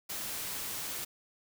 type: noise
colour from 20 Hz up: white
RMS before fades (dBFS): -38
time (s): 0.09-1.05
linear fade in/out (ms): 10
effects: none